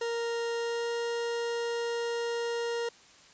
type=tone with pitch glide; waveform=40% pulse; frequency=466.2 to 468.9 Hz; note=A#4 to A#4; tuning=0 to +10 cents; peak=-29 dBFS; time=0.01-2.89 s; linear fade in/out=5 ms; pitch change=+10 cents; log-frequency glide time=0.57-0.89 s; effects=white hiss -56 dBFS RMS until 3.33 s + resampled to 16000 Hz